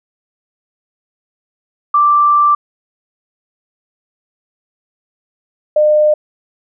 sine tone pair in turn, 1174.7 / 605.3 Hz, D6 / D#5, 0 / -48 cents, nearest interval major seventh, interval 1148 cents, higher first, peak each -7 dBFS, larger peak neither, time 1.94-2.55 / 5.76-6.14 s, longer first, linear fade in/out 5 ms, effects none

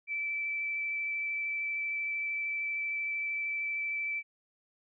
sine tone with vibrato, 2321 Hz, D7, 21 cents flat, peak -31 dBFS, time 0.07-4.23 s, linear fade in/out 50 ms, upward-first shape triangle, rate 13 Hz, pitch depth 12 cents each way, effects none

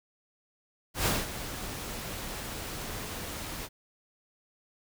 pink noise with ADSR envelope, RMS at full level -26 dBFS, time 0.94-3.69 s, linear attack 120 ms, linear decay 200 ms, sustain -12 dB, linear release 44 ms, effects none

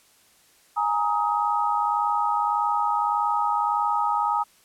sine chord, Ab suspended second, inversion none, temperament equal with one note detuned, 830.6 / 932.3 / 1259 Hz, Ab5 / Bb5 / Eb6, 0 / 0 / +20 cents, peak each -25 dBFS, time 0.76-4.44 s, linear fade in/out 20 ms, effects white hiss -58 dBFS RMS until 4.64 s + low-pass 12000 Hz 12 dB/octave

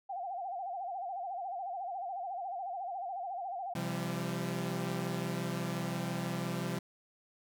sine tone with vibrato, 740 Hz, F#5, in tune, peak -36 dBFS, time 0.09-3.74 s, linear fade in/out 10 ms, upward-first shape sine, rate 14 Hz, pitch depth 130 cents each way
sawtooth chord, C suspended fourth, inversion none, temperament equal with one note detuned, 130.81 / 170.23 / 196 Hz, C3 / F3 / G3, 0 / -44 / 0 cents, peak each -35 / -33 / -35 dBFS, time 3.75-6.79 s, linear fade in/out 5 ms
effects none

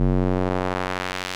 square tone with band-pass filter sweep, 46 Hz, F#1, 9 cents flat, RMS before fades -23 dBFS, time 0-1.35 s, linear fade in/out 0 ms, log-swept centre 190 to 3700 Hz, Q 0.7, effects none

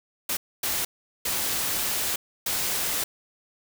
white noise bursts at uneven times, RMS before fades -27 dBFS, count 4, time 0.29-0.37 / 0.63-0.85 / 1.25-2.16 / 2.46-3.04 s, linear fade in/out 5 ms, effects none

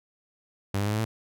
sawtooth tone with pitch steps, 98.8 / 101.75 / 104.8 / 107.93 / 111.16 Hz, G2 / G#2 / G#2 / A2 / A2, +14 / -35 / +16 / -33 / +18 cents, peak -21 dBFS, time 0.74-1.05 s, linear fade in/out 5 ms, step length 62 ms, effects none

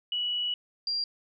sine tone pair in turn, 2938 / 4759 Hz, F#7 / D8, -13 / +22 cents, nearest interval minor sixth, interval 835 cents, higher second, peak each -27 dBFS, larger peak neither, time 0.12-0.54 / 0.87-1.04 s, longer first, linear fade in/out 2 ms, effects none

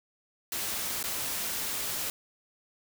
white noise with dropouts, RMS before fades -33 dBFS, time 0.52-2.1 s, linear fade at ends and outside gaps 1 ms, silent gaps 1.028-1.039 s, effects none

